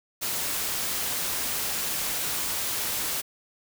white noise, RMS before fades -29 dBFS, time 0.21-3.22 s, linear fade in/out 20 ms, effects none

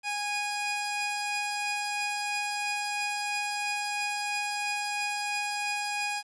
sawtooth tone pair together, 825 / 2472 Hz, G#5 / D#7, -12 / -12 cents, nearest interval octave + perfect fifth, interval 1900 cents, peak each -28 / -29 dBFS, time 0.03-6.23 s, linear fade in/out 50 ms, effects resampled to 22050 Hz + 10-bit

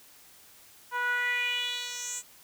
10% pulse tone with band-pass filter sweep, 488.9 Hz, B4, 18 cents flat, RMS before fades -31 dBFS, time 0.91-2.23 s, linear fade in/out 50 ms, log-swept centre 1100 to 8000 Hz, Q 3.9, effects white hiss -55 dBFS RMS until 2.43 s

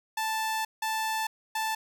sawtooth tone bursts at uneven times, 880 Hz, A5, in tune, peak -24 dBFS, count 3, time 0.17-0.65 / 0.82-1.27 / 1.55-1.75 s, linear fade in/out 5 ms, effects none

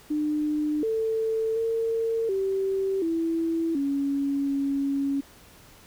sine tone with pitch steps, 301.2 / 444.8 / 453.7 / 386.7 / 329.3 / 279.3 / 277.6 Hz, D4 / A4 / A#4 / G4 / E4 / C#4 / C#4, +44 / +19 / -47 / -24 / -2 / +13 / +3 cents, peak -23 dBFS, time 0.1-5.21 s, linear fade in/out 10 ms, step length 730 ms, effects pink hiss -52 dBFS RMS until 5.86 s

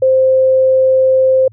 sine tone, 523.3 Hz, C5, in tune, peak -7 dBFS, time 0.02-1.48 s, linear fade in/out 5 ms, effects added 108 Hz sine -39 dBFS peak until 1.52 s

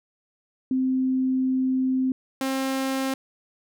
sine / sawtooth tone pair in turn, 260 / 266.5 Hz, C4 / C4, -11 / +32 cents, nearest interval unison, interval 43 cents, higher second, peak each -20 dBFS, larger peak neither, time 0.71-2.12 / 2.41-3.14 s, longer first, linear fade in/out 2 ms, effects none

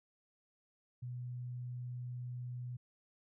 sine tone, 123.47 Hz, B2, in tune, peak -40 dBFS, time 1.02-2.77 s, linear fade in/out 10 ms, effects none

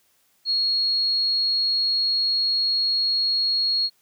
sine tone, 4305 Hz, C8, 49 cents sharp, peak -19 dBFS, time 0.45-3.9 s, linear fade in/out 50 ms, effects white hiss -64 dBFS RMS until 4.01 s + high-pass 60 Hz 12 dB/octave

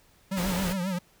square tone with vibrato, 185 Hz, F#3, in tune, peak -28 dBFS, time 0.31-0.99 s, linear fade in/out 10 ms, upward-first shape triangle, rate 7.4 Hz, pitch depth 130 cents each way
pink noise, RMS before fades -33 dBFS, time 0.36-0.74 s, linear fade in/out 20 ms
effects pink hiss -61 dBFS RMS until 1.2 s

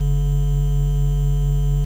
triangle tone pair together, 46.16 / 142.8 Hz, F#1 / D3, -3 / -48 cents, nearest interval octave + minor sixth, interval 1955 cents, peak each -15 / -17 dBFS, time 0-1.85 s, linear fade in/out 10 ms, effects 7-bit

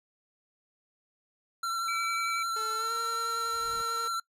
square tone with vibrato, 1355 Hz, E6, 47 cents sharp, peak -30 dBFS, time 1.63-4.2 s, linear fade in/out 5 ms, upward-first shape triangle, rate 11 Hz, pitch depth 24 cents each way
triangle tone, 2306 Hz, D7, 32 cents flat, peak -32 dBFS, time 1.88-2.43 s, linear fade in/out 5 ms
sawtooth tone with pitch glide, 434.9 to 463.4 Hz, A4 to A#4, -20 to -10 cents, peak -36 dBFS, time 2.56-4.08 s, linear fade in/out 5 ms, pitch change +110 cents, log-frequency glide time 2.75-2.94 s
brown noise with exponential growth, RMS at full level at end -46 dBFS, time 3.13-3.82 s, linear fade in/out 5 ms, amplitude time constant 150 ms
effects noise-tail reverb RT60 0.1 s tail -23 dB re dry + low-pass 12000 Hz 12 dB/octave

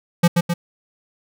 square tone with echo, 172.4 Hz, F3, 22 cents flat, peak -10 dBFS, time 0.23-0.28 s, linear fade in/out 10 ms, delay 130 ms, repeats 2, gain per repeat -4 dB, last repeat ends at 0.54 s, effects none

